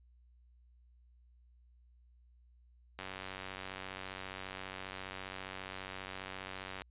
click train, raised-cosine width 0.3 ms, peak -26 dBFS, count 364, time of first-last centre 2.99-6.819 s, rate 94.8 Hz, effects added 60 Hz sine -61 dBFS peak until 6.9 s + resampled to 8000 Hz

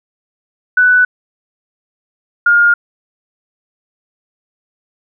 sine tone pair in turn, 1490 / 1417.5 Hz, F#6 / F6, +12 / +25 cents, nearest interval minor second, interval 87 cents, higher first, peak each -6 dBFS, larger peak neither, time 0.77-1.05 / 2.46-2.74 s, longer neither, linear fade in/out 5 ms, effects none

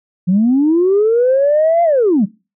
sine linear two-way sweep, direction up then down, 172.2 to 694 to 172.2 Hz, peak -8 dBFS, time 0.27-2.26 s, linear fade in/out 20 ms, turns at 1.83 s, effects noise-tail reverb RT60 0.3 s tail -23 dB re dry + tanh soft clip ceiling -5 dBFS

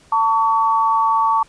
sine tone pair together, 894.8 / 1131 Hz, A5 / C#6, +29 / +34 cents, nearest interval major third, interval 405 cents, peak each -16 dBFS, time 0.12-1.43 s, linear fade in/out 5 ms, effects pink hiss -51 dBFS RMS until 1.48 s + resampled to 22050 Hz

